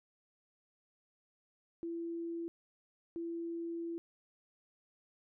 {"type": "tone bursts at uneven times", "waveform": "sine", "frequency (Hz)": 336.1, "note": "E4", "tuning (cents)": 34, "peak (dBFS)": -37, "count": 2, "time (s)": [[1.83, 2.48], [3.16, 3.98]], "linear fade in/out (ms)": 0, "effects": []}